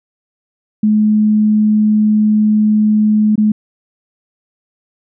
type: tone with dropouts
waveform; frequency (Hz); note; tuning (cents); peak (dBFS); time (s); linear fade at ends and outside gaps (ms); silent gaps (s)
sine; 213.1; G#3; +45; -8; 0.83-3.52; 5; 3.357-3.378
effects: none